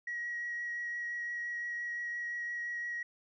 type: tone with vibrato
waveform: sine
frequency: 1906 Hz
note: A#6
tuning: 38 cents sharp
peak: -34 dBFS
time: 0.07-3.03 s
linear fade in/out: 5 ms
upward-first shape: triangle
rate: 5.8 Hz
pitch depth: 13 cents each way
effects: tanh soft clip ceiling -31 dBFS